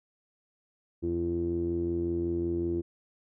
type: tone with low-pass filter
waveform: sawtooth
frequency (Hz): 85.4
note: F2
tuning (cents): -38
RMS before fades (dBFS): -30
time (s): 1.02-2.82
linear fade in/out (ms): 20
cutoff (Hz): 340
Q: 10
effects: none